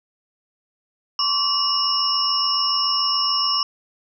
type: tone cluster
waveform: sine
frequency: 1062 / 1149 / 2886 / 5120 / 5410 Hz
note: C6 / D6 / F#7 / D#8 / E8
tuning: +25 / -38 / -44 / +49 / +44 cents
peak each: -29 / -25 / -28 / -27 / -20 dBFS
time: 1.19-3.63 s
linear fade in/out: 2 ms
effects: none